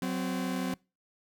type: tone pair together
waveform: 40% pulse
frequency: 185 / 258.7 Hz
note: F#3 / C4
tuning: 0 / -19 cents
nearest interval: tritone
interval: 581 cents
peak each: -32 / -32 dBFS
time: 0.02-0.74 s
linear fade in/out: 2 ms
effects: noise-tail reverb RT60 0.3 s tail -25 dB re dry